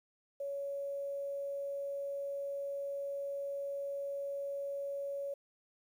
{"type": "tone with quantisation", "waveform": "sine", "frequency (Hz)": 560, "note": "C#5", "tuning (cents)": 18, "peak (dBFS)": -36, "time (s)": [0.4, 5.34], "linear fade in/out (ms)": 5, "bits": 11, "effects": []}